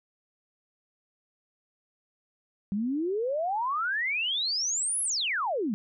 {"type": "exponential two-way sweep", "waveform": "sine", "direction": "up then down", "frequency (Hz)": [191.8, 11175, 191.8], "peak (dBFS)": -26, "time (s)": [2.72, 5.74], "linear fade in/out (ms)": 0, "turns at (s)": 5.02, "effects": []}